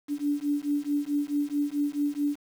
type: beating tone pair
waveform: sine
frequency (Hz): 287.8 / 292.4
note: D4 / D4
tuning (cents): -35 / -7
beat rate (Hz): 4.6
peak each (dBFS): -28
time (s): 0.08-2.38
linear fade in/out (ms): 50
effects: 8-bit